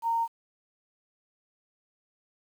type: tone with quantisation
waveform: sine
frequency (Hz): 921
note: A#5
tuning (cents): -21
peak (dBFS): -24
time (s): 0.02-0.28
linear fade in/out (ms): 50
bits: 9
effects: none